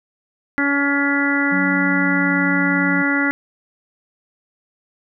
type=harmonic tone; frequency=282.4 Hz; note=C#4; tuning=32 cents sharp; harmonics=1 / 2 / 3 / 4 / 5 / 6 / 7; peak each=-19 / -30 / -30 / -31 / -22 / -25 / -21 dBFS; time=0.58-3.31 s; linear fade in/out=0 ms
type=tone with pitch glide; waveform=sine; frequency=185.5 to 180.01 Hz; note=F#3 to F#3; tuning=+5 to -47 cents; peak=-22 dBFS; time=1.51-3.03 s; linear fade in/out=20 ms; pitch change=-52 cents; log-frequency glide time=1.68-2.31 s
effects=none